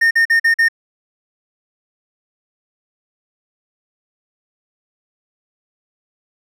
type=tone bursts; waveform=triangle; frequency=1830 Hz; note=A#6; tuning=32 cents flat; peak=-8 dBFS; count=5; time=0.01-0.686 s; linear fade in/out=10 ms; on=100 ms; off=44 ms; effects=none